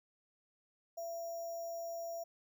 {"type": "tone with sample-and-hold", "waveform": "sine", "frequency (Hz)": 673, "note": "E5", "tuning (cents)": 36, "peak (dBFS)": -39, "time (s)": [0.97, 2.24], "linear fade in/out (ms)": 10, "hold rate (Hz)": 6300, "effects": []}